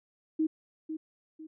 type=tone with echo; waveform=sine; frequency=315.1 Hz; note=D#4; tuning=22 cents sharp; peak=-24 dBFS; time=0.39-0.47 s; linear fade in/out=10 ms; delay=500 ms; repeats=2; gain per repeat=-9 dB; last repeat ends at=1.47 s; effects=none

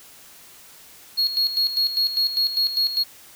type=tone with tremolo; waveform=triangle; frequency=4308 Hz; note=C8; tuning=50 cents sharp; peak=-16 dBFS; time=1.17-3.04 s; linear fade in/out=20 ms; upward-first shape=square; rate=5 Hz; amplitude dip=65%; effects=white hiss -47 dBFS RMS until 3.35 s

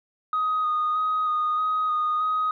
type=tone with vibrato; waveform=sine; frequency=1244.5 Hz; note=D#6; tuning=in tune; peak=-20 dBFS; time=0.33-2.51 s; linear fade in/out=2 ms; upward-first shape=square; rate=1.6 Hz; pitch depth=15 cents each way; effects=tanh soft clip ceiling -18 dBFS

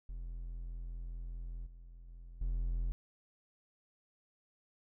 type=tone with level steps; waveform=triangle; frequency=42.45 Hz; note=F1; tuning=48 cents flat; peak=-38 / -48 / -46 / -30 dBFS; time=0.09-2.92 s; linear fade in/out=0 ms; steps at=1.66 / 2.08 / 2.41 s; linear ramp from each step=5 ms; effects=none

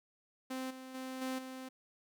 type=tone with level steps; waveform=sawtooth; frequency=260 Hz; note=C4; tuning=11 cents flat; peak=-34 / -43 / -37 / -32 / -40 dBFS; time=0.5-1.69 s; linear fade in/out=10 ms; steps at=0.7 / 0.94 / 1.21 / 1.38 s; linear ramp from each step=10 ms; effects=none

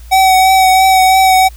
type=tone with vibrato; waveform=square; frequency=757 Hz; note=F#5; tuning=39 cents sharp; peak=-6 dBFS; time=0.11-1.49 s; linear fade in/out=20 ms; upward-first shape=triangle; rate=3 Hz; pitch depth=22 cents each way; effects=added 58 Hz sine -30 dBFS peak until 1.56 s + white hiss -44 dBFS RMS until 1.56 s

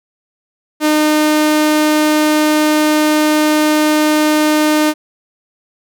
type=tone; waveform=sawtooth; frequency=304.9 Hz; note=D#4; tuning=35 cents flat; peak=-6 dBFS; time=0.8-4.94 s; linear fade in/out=50 ms; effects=none

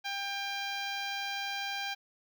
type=tone with notch filter; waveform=10% pulse; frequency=796 Hz; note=G5; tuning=26 cents sharp; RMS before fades=-36 dBFS; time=0.04-1.95 s; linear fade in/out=20 ms; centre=11000 Hz; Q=0.63; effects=none

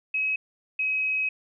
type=tone pair in turn; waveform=sine; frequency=2554 / 2544 Hz; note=D#7 / D#7; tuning=+45 / +38 cents; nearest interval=unison; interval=7 cents; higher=first; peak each=-23 / -23 dBFS; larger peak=neither; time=0.14-0.36 / 0.79-1.29 s; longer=second; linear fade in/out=5 ms; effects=none

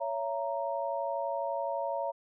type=chord; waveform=sine; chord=A# diminished; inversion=first; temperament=just; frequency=559.4 / 671.3 / 932.3 Hz; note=C#5 / E5 / A#5; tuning=+16 / +31 / 0 cents; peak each=-34 / -35 / -35 dBFS; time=0-2.12 s; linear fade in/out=20 ms; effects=none

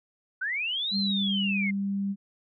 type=linear two-way sweep; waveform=sine; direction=up then down; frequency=1453 to 4216 to 2075 Hz; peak=-27 dBFS; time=0.41-1.71 s; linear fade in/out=10 ms; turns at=0.97 s
type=tone; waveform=sine; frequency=198.2 Hz; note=G3; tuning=19 cents sharp; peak=-26 dBFS; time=0.91-2.16 s; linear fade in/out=50 ms
effects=none

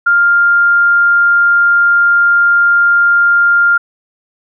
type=tone; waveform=sine; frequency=1400 Hz; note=F6; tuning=4 cents sharp; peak=-6 dBFS; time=0.06-3.78 s; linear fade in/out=10 ms; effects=none

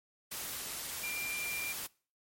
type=tone in noise; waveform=sine; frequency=2380 Hz; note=D7; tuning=22 cents sharp; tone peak=-36 dBFS; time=1.03-1.73 s; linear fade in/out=10 ms; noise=white; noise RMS=-40 dBFS; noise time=0.31-1.87 s; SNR=+1 dB; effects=noise-tail reverb RT60 0.4 s tail -23 dB re dry + MP3 64 kbps

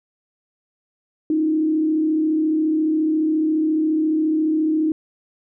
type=tone with frequency modulation; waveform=sine; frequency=312.8 Hz; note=D#4; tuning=9 cents sharp; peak=-16 dBFS; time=1.3-4.92 s; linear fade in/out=2 ms; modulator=34.4 Hz; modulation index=0.43; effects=none

